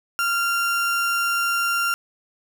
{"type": "tone", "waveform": "35% pulse", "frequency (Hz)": 1386, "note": "F6", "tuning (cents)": -14, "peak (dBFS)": -18, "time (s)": [0.19, 1.94], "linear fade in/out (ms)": 0, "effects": []}